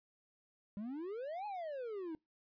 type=exponential two-way sweep; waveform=triangle; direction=up then down; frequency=196 to 856 to 306.4 Hz; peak=-38 dBFS; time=0.77-2.15 s; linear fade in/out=0 ms; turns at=1.46 s; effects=noise-tail reverb RT60 0.2 s tail -25 dB re dry + resampled to 11025 Hz